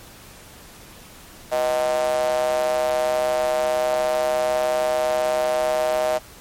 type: tone with high-pass filter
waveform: square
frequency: 69.3 Hz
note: C#2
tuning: in tune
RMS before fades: -21 dBFS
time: 1.51-6.19 s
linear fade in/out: 20 ms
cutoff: 640 Hz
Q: 7.2
effects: pink hiss -44 dBFS RMS until 6.4 s + MP3 64 kbps